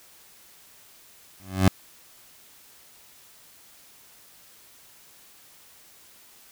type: tone with exponential growth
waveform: 20% pulse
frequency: 94.5 Hz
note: F#2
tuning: 37 cents sharp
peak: -8 dBFS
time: 1.4-1.68 s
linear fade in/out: 0 ms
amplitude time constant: 59 ms
effects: white hiss -53 dBFS RMS until 6.51 s